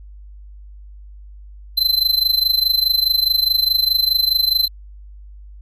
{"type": "tone with amplitude modulation", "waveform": "square", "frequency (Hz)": 4072, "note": "C8", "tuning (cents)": -48, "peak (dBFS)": -11, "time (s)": [1.77, 4.68], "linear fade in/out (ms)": 10, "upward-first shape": "sine", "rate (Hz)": 24.8, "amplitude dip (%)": 85, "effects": ["added 50 Hz sine -36 dBFS peak until 5.61 s"]}